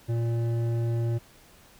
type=tone with hard clipping; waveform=sine; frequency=116.54 Hz; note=A#2; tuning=in tune; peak=-26 dBFS; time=0.08-1.19 s; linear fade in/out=20 ms; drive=10 dB; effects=pink hiss -55 dBFS RMS until 1.79 s